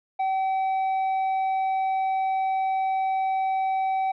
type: tone with tanh clipping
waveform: triangle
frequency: 765 Hz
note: G5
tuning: 42 cents flat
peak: -23 dBFS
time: 0.19-4.12 s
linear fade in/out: 10 ms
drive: 9 dB
effects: none